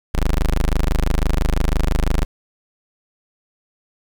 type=tone; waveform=25% pulse; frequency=25.96 Hz; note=G#0; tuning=in tune; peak=-11 dBFS; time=0.14-2.25 s; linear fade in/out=10 ms; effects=7-bit